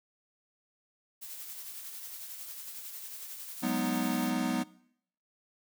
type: noise with tremolo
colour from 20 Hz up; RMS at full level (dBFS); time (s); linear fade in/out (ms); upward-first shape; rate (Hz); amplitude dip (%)
blue; -42; 1.21-4.31; 20; sine; 11; 35
type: chord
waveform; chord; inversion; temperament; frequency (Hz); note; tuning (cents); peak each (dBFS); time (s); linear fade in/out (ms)
square; G# minor seventh; third; equal; 185 / 207.7 / 246.9 / 311.1; F#3 / G#3 / B3 / D#4; 0 / 0 / 0 / 0; -36 / -37 / -32 / -37; 3.62-4.64; 20
effects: noise-tail reverb RT60 0.7 s tail -21 dB re dry